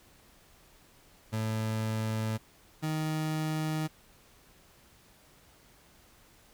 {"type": "tone pair in turn", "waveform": "30% pulse", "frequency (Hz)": [110, 156], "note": ["A2", "D#3"], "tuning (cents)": [0, 5], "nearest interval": "tritone", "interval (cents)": 605, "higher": "second", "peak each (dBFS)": -27, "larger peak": "neither", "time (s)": [[1.32, 2.38], [2.82, 3.88]], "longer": "neither", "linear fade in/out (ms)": 20, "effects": ["pink hiss -60 dBFS RMS until 6.53 s"]}